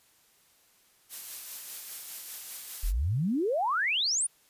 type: noise with tremolo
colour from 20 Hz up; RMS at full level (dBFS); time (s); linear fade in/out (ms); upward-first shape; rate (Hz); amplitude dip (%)
blue; -38; 1.09-2.93; 50; sine; 5; 30
type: exponential sweep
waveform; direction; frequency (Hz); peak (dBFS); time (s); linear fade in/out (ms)
sine; up; 34.65 to 9956; -25; 2.83-4.27; 10
effects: white hiss -64 dBFS RMS until 4.49 s + resampled to 32000 Hz